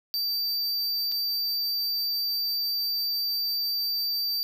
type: tone with dropouts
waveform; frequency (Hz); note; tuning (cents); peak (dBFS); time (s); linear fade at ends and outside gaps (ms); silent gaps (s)
square; 4651; D8; -18; -26; 0.14-4.43; 0; 1.117-1.121
effects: none